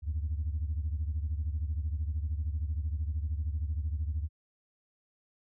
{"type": "beating tone pair", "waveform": "sine", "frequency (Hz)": [73.42, 86.42], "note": ["D2", "F2"], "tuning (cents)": [0, -18], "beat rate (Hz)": 13, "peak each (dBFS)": [-30, -34], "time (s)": [0.02, 4.29], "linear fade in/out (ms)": 50, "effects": ["tanh soft clip ceiling -25 dBFS"]}